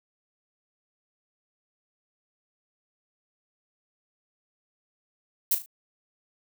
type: noise with echo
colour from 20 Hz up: violet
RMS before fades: -22 dBFS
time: 5.51-5.55 s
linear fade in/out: 5 ms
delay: 37 ms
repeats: 3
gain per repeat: -9 dB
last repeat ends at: 5.661 s
effects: none